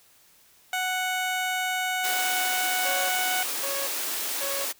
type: tone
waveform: 15% pulse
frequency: 740 Hz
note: F#5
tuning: in tune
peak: -19 dBFS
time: 0.73-3.43 s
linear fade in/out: 2 ms
type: high-pass noise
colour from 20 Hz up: white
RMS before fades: -30 dBFS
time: 2.03-4.73 s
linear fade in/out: 20 ms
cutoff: 250 Hz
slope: 96 dB/octave
type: tone bursts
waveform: sawtooth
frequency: 554.4 Hz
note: C#5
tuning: in tune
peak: -28 dBFS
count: 3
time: 2.85-4.65 s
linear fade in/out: 5 ms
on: 240 ms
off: 540 ms
effects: white hiss -58 dBFS RMS until 4.79 s